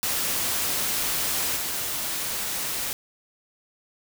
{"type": "noise with level steps", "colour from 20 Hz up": "white", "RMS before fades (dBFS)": [-26, -29], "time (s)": [0.03, 2.93], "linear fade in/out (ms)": 0, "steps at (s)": 1.56, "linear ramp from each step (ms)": 5, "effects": []}